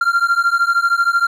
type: beating tone pair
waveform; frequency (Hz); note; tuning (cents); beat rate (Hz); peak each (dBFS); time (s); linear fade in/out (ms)
triangle; 1379 / 1392; F6 / F6; -22 / -6; 13; -14; 0.01-1.27; 5
effects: none